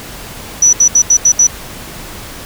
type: tone bursts at uneven times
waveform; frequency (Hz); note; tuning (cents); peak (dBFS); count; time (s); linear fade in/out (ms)
sine; 5920; F#8; 0; -4; 6; 0.62-0.73 / 0.8-0.88 / 0.95-1.02 / 1.1-1.17 / 1.25-1.32 / 1.39-1.47; 5
effects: pink hiss -29 dBFS RMS until 2.45 s